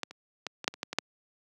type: clicks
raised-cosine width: 0.2 ms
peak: -14 / -27 / -16 / -20 / -7 / -26 / -14 / -18 / -7 dBFS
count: 9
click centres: 0.033 / 0.11 / 0.467 / 0.643 / 0.679 / 0.74 / 0.831 / 0.93 / 0.986 s
effects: high-pass 200 Hz 12 dB/octave